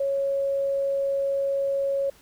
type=tone; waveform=sine; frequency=552 Hz; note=C#5; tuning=7 cents flat; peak=-22 dBFS; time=0-2.1 s; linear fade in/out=5 ms; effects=pink hiss -55 dBFS RMS until 2.21 s